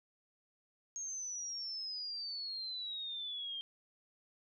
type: exponential sweep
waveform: sine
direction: down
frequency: 6540 to 3175 Hz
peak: -39 dBFS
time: 0.96-3.61 s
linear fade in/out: 0 ms
effects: none